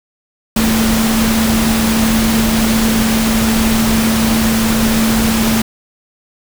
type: tone in noise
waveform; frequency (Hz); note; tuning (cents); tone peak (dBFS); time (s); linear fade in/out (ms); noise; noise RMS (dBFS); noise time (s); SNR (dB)
sine; 223.1; A3; +24; -12; 0.56-5.62; 5; pink; -17; 0.56-5.62; +2
effects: none